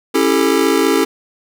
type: chord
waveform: square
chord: A dominant seventh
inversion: first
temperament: just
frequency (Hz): 275 / 330 / 396 / 440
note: C#4 / E4 / G4 / A4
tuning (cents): -14 / +2 / +18 / 0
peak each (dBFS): -18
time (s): 0.14-1.05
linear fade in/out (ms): 10
effects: none